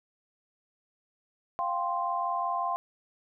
sine chord, F suspended second, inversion none, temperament equal, 698.5 / 784 / 1046.5 Hz, F5 / G5 / C6, 0 / 0 / 0 cents, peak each -32 / -34 / -30 dBFS, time 1.59-2.76 s, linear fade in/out 0 ms, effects none

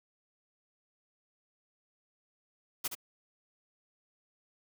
white noise with echo, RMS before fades -33 dBFS, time 2.84-2.88 s, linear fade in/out 10 ms, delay 72 ms, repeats 1, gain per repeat -7 dB, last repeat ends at 2.952 s, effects none

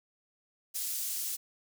pink high-pass noise, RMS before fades -35 dBFS, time 0.74-1.37 s, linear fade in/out 20 ms, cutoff 7300 Hz, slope 12 dB/octave, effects none

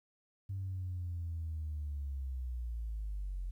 sine linear sweep, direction down, 98 to 43.65 Hz, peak -35 dBFS, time 0.49-3.51 s, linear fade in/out 10 ms, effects tanh soft clip ceiling -32 dBFS + 12-bit

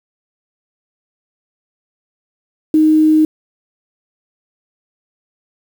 sine tone with quantisation, 311.1 Hz, D#4, in tune, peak -7 dBFS, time 2.74-3.25 s, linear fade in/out 2 ms, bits 6, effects none

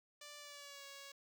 5% pulse tone with pitch glide, 587.3 to 556.6 Hz, D5 to C#5, 0 to +7 cents, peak -40 dBFS, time 0.21-1.12 s, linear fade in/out 5 ms, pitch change -93 cents, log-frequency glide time 0.38-0.85 s, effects none

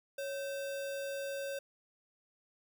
sine tone with sample-and-hold, 554.4 Hz, C#5, in tune, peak -36 dBFS, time 0.18-1.59 s, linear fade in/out 5 ms, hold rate 2100 Hz, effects none

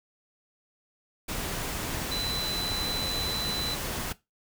sine tone in noise, 4004 Hz, B7, 23 cents sharp, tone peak -30 dBFS, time 2.11-3.75 s, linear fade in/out 10 ms, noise pink, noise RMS -33 dBFS, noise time 1.28-4.13 s, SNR 0 dB, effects noise-tail reverb RT60 0.2 s tail -18 dB re dry

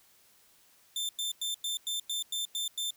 sawtooth tone bursts, 3563 Hz, A7, 21 cents sharp, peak -28 dBFS, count 9, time 0.96-2.906 s, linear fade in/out 2 ms, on 130 ms, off 97 ms, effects white hiss -63 dBFS RMS until 2.96 s

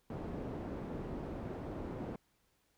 white low-pass noise, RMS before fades -42 dBFS, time 0.1-2.16 s, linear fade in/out 2 ms, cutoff 410 Hz, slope 12 dB/octave, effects pink hiss -75 dBFS RMS until 2.77 s

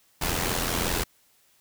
pink noise with amplitude modulation, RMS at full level -24 dBFS, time 0.21-1.04 s, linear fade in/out 10 ms, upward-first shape sine, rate 85.4 Hz, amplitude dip 65%, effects white hiss -63 dBFS RMS until 1.6 s

